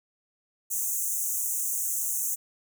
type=high-pass noise; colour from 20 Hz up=pink; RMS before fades=-29 dBFS; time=0.7-2.36 s; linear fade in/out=20 ms; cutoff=6200 Hz; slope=96 dB/octave; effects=none